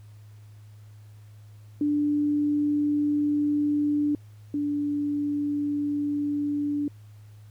sine tone pair in turn, 293.7 / 290.8 Hz, D4 / D4, 0 / -17 cents, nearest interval unison, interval 17 cents, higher first, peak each -21 / -24 dBFS, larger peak first, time 1.81-4.15 / 4.54-6.88 s, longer neither, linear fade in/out 2 ms, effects added 105 Hz sine -45 dBFS peak until 7.5 s + pink hiss -63 dBFS RMS until 7.5 s

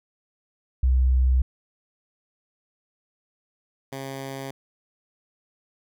sine / 10% pulse tone pair in turn, 63.9 / 135.4 Hz, C2 / C#3, -40 / -40 cents, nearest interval octave + minor second, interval 1300 cents, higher second, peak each -16 / -24 dBFS, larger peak first, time 0.83-1.42 / 3.92-4.51 s, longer neither, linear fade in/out 5 ms, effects none

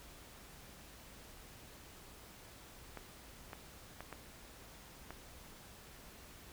clicks, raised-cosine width 0.5 ms, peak -30 dBFS, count 5, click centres 2.973 / 3.532 / 4.006 / 4.127 / 5.106 s, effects added 60 Hz sine -64 dBFS peak until 6.52 s + pink hiss -56 dBFS RMS until 6.52 s

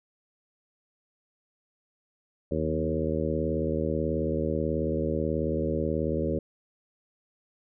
harmonic tone with a mistuned harmonic, 78.4 Hz, D#2, 14 cents sharp, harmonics 1 / 2 / 3 / 4 / 5 / 6 / 7, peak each -33 / -33 / -33 / -33 / -33 / -33 / -33 dBFS, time 2.51-6.39 s, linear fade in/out 5 ms, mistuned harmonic 2, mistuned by +16 cents, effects none

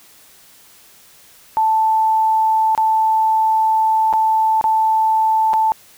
sine tone with dropouts, 880 Hz, A5, in tune, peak -12 dBFS, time 1.57-5.72 s, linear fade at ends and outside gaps 0 ms, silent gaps 2.75-2.777 / 4.128-4.136 / 4.612-4.641 / 5.533-5.538 s, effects white hiss -47 dBFS RMS until 5.97 s

